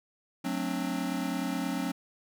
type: chord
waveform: square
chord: D dominant seventh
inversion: first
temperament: just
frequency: 183.54 / 220.2 / 264.3 / 293.7 Hz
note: F#3 / A3 / C4 / D4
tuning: -14 / +2 / +18 / 0 cents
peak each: -36 / -39 / -34 / -37 dBFS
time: 0.44-1.92 s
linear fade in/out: 10 ms
effects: none